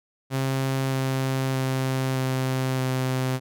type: tone with pitch steps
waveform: sawtooth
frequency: 133.7 / 132.7 / 131.71 / 130.72 / 129.74 Hz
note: C3 / C3 / C3 / C3 / C3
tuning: +38 / +25 / +12 / -1 / -14 cents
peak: -19 dBFS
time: 0.3-3.4 s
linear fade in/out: 50 ms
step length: 620 ms
effects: none